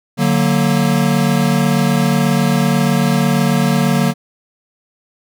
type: chord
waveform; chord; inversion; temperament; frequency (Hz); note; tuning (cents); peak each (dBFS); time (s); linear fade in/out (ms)
square; D augmented; none; equal; 146.83 / 185 / 233.1; D3 / F#3 / A#3; 0 / 0 / 0; -17; 0.17-4.14; 50
effects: none